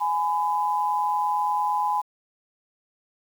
sine tone pair together, 835.3 / 1004 Hz, G#5 / B5, +10 / +28 cents, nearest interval minor third, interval 318 cents, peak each -24 / -24 dBFS, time 0-2.02 s, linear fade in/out 20 ms, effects 8-bit

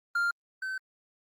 triangle tone pair in turn, 1396.9 / 1533.7 Hz, F6 / G6, 0 / -38 cents, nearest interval major second, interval 162 cents, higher second, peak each -23 / -30 dBFS, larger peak first, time 0.15-0.31 / 0.62-0.78 s, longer neither, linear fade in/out 5 ms, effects Opus 32 kbps

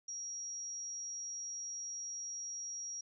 sine tone, 5670 Hz, F8, 25 cents sharp, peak -40 dBFS, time 0.08-3.01 s, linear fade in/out 5 ms, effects none

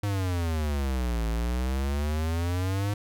square exponential two-way sweep, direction down then up, 103.83 to 55 to 103.83 Hz, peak -26 dBFS, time 0.03-2.94 s, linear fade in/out 5 ms, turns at 1.26 s, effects none

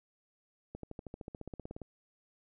accelerating click train, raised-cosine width 2 ms, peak -29 dBFS, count 17, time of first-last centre 0.75-1.817 s, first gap 83 ms, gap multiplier 0.97, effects none

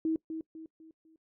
sine tone with echo, 320.7 Hz, E4, 48 cents flat, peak -26 dBFS, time 0.05-0.16 s, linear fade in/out 2 ms, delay 250 ms, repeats 4, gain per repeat -8 dB, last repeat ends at 1.16 s, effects noise-tail reverb RT60 0.1 s tail -22 dB re dry

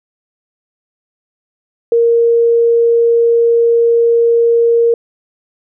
sine tone, 466.2 Hz, A#4, in tune, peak -7 dBFS, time 1.92-4.94 s, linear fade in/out 2 ms, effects none

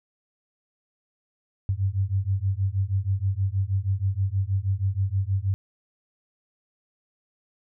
sine beating tone pair, 94.1 / 100.4 Hz, F#2 / G2, +30 / +42 cents, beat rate 6.3 Hz, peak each -25 / -25 dBFS, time 1.69-5.54 s, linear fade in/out 0 ms, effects none

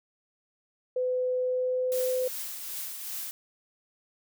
sine tone with pitch glide, 505 to 509.7 Hz, B4 to C5, +39 to -45 cents, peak -25 dBFS, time 0.96-2.28 s, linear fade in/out 5 ms, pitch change +16 cents, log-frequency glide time 1.4-2.1 s
blue noise with tremolo, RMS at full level -35 dBFS, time 1.92-3.31 s, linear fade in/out 0 ms, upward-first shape triangle, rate 2.6 Hz, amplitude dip 45%
effects none

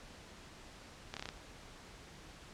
slowing click train, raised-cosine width 0.2 ms, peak -23 dBFS, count 6, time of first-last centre 1.14-1.289 s, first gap 27 ms, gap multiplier 1.05, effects pink hiss -54 dBFS RMS until 2.53 s + low-pass 7000 Hz 12 dB/octave

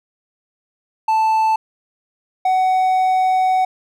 triangle tone pair in turn, 880 / 748 Hz, A5 / F#5, 0 / +19 cents, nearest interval minor third, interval 281 cents, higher first, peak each -11 dBFS, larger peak neither, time 1.08-1.56 / 2.45-3.65 s, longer second, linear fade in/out 5 ms, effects none

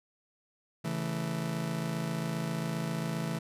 40% pulse chord, A major, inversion first, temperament just, 137.5 / 165 / 220 Hz, C#3 / E3 / A3, -14 / +2 / 0 cents, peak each -37 / -33 / -37 dBFS, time 0.84-3.39 s, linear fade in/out 10 ms, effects resampled to 32000 Hz

